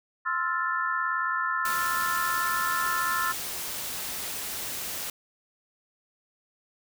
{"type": "chord", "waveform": "sine", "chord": "F major seventh", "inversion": "second", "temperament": "equal", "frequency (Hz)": [1046.5, 1318.5, 1396.9, 1760], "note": ["C6", "E6", "F6", "A6"], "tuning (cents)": [0, 0, 0, 0], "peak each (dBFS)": [-31, -30, -31, -31], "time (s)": [0.25, 3.33], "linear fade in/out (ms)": 20}
{"type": "noise", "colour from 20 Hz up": "white", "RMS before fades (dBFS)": -34, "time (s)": [1.65, 5.1], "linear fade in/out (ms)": 2}
{"effects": []}